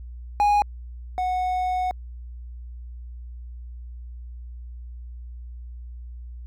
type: tone pair in turn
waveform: triangle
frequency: 825 / 735 Hz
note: G#5 / F#5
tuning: -12 / -12 cents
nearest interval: major second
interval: 200 cents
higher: first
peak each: -14 / -20 dBFS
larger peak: first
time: 0.4-0.62 / 1.18-1.91 s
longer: second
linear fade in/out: 0 ms
effects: added 60 Hz sine -35 dBFS peak until 6.46 s